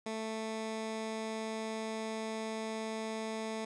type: tone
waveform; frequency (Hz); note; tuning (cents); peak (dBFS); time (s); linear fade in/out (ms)
15% pulse; 220.7; A3; +5; -30; 0.06-3.65; 5
effects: resampled to 22050 Hz